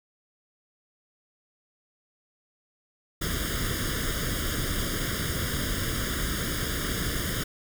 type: noise with comb filter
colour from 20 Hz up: pink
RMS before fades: -29 dBFS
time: 3.21-7.44 s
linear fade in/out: 10 ms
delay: 0.59 ms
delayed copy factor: +0.95
effects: none